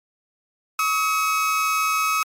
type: tone pair together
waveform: 30% pulse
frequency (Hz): 1120.7 / 1279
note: C#6 / D#6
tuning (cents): +19 / +47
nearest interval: major second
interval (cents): 228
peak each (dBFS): -25 / -17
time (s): 0.79-2.23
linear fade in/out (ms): 2
effects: MP3 64 kbps